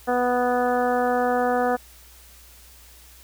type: harmonic tone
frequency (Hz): 246.9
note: B3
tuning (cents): 0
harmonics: 1 / 2 / 3 / 4 / 5 / 6 / 7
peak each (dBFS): -27 / -23 / -23 / -34 / -31 / -32 / -35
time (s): 0.07-1.77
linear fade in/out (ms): 20
effects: added 60 Hz sine -50 dBFS peak until 3.23 s + white hiss -50 dBFS RMS until 3.23 s